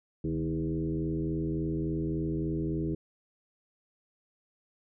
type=tone with frequency modulation; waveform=sine; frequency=236.2 Hz; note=A#3; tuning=23 cents sharp; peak=-28 dBFS; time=0.24-2.95 s; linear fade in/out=5 ms; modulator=83.5 Hz; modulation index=1.9; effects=none